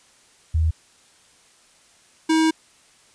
sine / square tone pair in turn, 80 / 319.2 Hz, D#2 / D#4, +49 / +44 cents, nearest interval 2 octaves, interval 2395 cents, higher second, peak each -16 dBFS, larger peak neither, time 0.54-0.71 / 2.29-2.51 s, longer second, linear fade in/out 10 ms, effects white hiss -55 dBFS RMS until 3.14 s + resampled to 22050 Hz

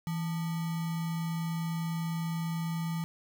sine tone with sample-and-hold, 164.81 Hz, E3, in tune, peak -30 dBFS, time 0.07-3.04 s, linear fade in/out 0 ms, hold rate 1050 Hz, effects none

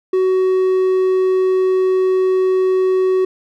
triangle tone, 374.1 Hz, F#4, 19 cents sharp, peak -10 dBFS, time 0.13-3.25 s, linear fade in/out 5 ms, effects none

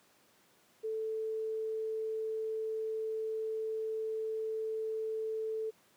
sine tone, 440 Hz, A4, in tune, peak -33 dBFS, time 0.83-5.71 s, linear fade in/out 20 ms, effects pink hiss -66 dBFS RMS until 5.96 s + high-pass 200 Hz 12 dB/octave

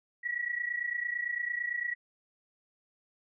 sine tone pair together, 1908.1 / 1937 Hz, A#6 / B6, +40 / -34 cents, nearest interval unison, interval 26 cents, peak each -35 / -33 dBFS, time 0.23-1.95 s, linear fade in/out 20 ms, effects none

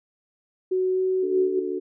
sine tone with pitch glide, 371.7 to 374.3 Hz, F#4 to F#4, +8 to +20 cents, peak -20 dBFS, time 0.71-1.6 s, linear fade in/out 10 ms, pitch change +12 cents, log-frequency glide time 0.93-1 s
sine chord, D major, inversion none, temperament equal, 293.7 / 370 / 440 Hz, D4 / F#4 / A4, 0 / 0 / 0 cents, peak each -32 / -27 / -32 dBFS, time 1.22-1.8 s, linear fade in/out 20 ms
effects none

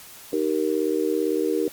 sine chord, Eb major, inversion none, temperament just, 311.1 / 388.9 / 466.7 Hz, Eb4 / G4 / Bb4, 0 / -14 / +2 cents, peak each -25 dBFS, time 0.33-1.68 s, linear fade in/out 2 ms, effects white hiss -44 dBFS RMS until 1.72 s + Opus 48 kbps

